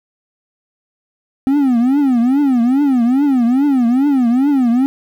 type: tone with vibrato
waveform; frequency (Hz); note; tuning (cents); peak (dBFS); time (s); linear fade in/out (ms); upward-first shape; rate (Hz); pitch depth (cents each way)
triangle; 260.1; C4; -10; -8; 1.47-4.86; 0; triangle; 2.4; 230
effects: 8-bit